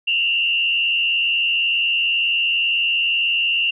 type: tone with frequency modulation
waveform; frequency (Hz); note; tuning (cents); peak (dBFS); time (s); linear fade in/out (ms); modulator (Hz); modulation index
sine; 2786; F7; -5; -16; 0.07-3.71; 10; 82.1; 1.2
effects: none